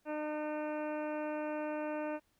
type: harmonic tone with a mistuned harmonic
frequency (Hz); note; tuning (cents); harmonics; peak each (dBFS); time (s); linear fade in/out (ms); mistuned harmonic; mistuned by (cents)
302.9; D#4; -46; 1 / 2 / 3 / 4 / 5 / 6 / 7 / 8 / 9; -39 / -38 / -44 / -51 / -49 / -55 / -60 / -54 / -56; 0.05-2.2; 50; 7; +40
effects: pink hiss -75 dBFS RMS until 2.39 s